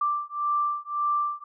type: beating tone pair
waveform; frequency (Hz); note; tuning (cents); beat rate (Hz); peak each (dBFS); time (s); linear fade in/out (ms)
sine; 1176 / 1177.8; D6 / D6; +2 / +5; 1.8; -27; 0.01-1.44; 5
effects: none